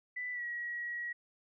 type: tone with pitch glide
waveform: sine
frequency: 1987 to 1911.6 Hz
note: B6 to A#6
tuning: +10 to +43 cents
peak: -36 dBFS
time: 0.16-1.13 s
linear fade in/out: 10 ms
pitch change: -67 cents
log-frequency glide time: 0.32-0.44 s
effects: none